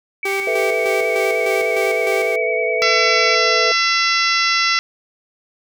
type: tone with vibrato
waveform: sine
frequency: 2259 Hz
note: C#7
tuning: 32 cents sharp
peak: -21 dBFS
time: 0.23-3.35 s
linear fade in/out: 2 ms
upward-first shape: square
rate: 9.8 Hz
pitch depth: 23 cents each way
type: tone with tremolo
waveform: sawtooth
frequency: 392 Hz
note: G4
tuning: in tune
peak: -16 dBFS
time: 0.25-2.36 s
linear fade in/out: 5 ms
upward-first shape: square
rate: 3.3 Hz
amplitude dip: 50%
type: chord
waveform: sine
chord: A suspended second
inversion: none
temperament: just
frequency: 440 / 495 / 660 Hz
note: A4 / B4 / E5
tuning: 0 / +4 / +2 cents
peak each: -22 dBFS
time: 0.47-3.72 s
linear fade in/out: 2 ms
type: harmonic tone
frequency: 675 Hz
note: E5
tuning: 41 cents sharp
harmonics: 2 / 3 / 4 / 5 / 6 / 7 / 8 / 9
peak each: -20 / -19 / -22 / -27 / -26 / -24 / -23 / -30 dBFS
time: 2.82-4.79 s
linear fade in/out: 0 ms
effects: none